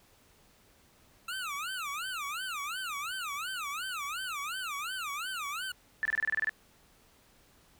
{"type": "tone with vibrato", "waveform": "25% pulse", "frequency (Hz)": 1318.5, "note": "E6", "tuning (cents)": 0, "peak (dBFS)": -31, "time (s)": [1.28, 5.72], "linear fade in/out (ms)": 5, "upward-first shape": "sine", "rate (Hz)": 2.8, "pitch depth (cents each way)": 280}
{"type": "tone bursts", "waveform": "sine", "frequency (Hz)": 1760, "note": "A6", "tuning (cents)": 0, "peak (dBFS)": -26, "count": 10, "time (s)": [6.03, 6.494], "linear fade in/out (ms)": 0, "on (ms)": 23, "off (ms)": 26}
{"effects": ["pink hiss -63 dBFS RMS until 7.79 s"]}